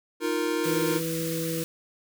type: chord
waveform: square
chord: Eb suspended second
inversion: none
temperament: equal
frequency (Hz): 311.1 / 349.2 / 466.2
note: Eb4 / F4 / Bb4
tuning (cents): 0 / 0 / 0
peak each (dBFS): -30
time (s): 0.2-1.01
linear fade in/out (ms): 50
type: band-stop noise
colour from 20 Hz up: white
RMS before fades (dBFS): -36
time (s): 0.64-1.64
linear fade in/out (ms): 0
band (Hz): 310 to 1100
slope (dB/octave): 48
type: harmonic tone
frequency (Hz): 163.5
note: E3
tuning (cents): -14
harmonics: 1 / 2 / 3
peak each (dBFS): -32 / -32 / -32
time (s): 0.65-1.64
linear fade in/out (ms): 10
effects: none